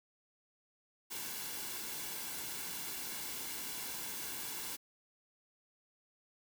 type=noise with comb filter; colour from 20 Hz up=white; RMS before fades=-42 dBFS; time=1.1-4.77 s; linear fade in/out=20 ms; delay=1.6 ms; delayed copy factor=-0.5; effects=none